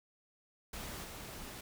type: noise with level steps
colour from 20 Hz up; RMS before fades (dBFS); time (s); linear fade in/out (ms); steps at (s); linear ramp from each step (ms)
pink; -44 / -47; 0.73-1.61; 5; 1.04; 2
effects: none